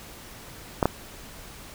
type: clicks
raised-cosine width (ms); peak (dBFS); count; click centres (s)
1; -5; 2; 0.828 / 0.856
effects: pink hiss -44 dBFS RMS until 1.74 s